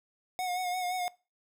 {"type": "tone with vibrato", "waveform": "square", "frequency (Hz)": 727, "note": "F#5", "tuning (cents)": -31, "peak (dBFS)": -31, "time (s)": [0.39, 1.08], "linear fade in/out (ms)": 0, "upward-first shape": "sine", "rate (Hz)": 5.8, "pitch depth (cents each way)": 37, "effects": ["noise-tail reverb RT60 0.3 s tail -21 dB re dry"]}